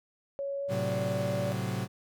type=tone with pitch glide; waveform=sine; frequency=557 to 577 Hz; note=C#5 to D5; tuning=+8 to -31 cents; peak=-31 dBFS; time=0.39-1.52 s; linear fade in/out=0 ms; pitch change=+61 cents; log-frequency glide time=0.59-0.86 s
type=chord; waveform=40% pulse; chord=F# diminished; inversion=first; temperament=equal; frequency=110 / 130.81 / 185 Hz; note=A2 / C3 / F#3; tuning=0 / 0 / 0 cents; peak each=-34 dBFS; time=0.68-1.88 s; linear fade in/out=50 ms
effects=none